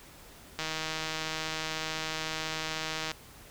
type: click train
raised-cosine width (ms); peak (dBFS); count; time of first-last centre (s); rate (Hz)
0.2; -16; 400; 0.59-3.115; 158
effects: pink hiss -52 dBFS RMS until 3.5 s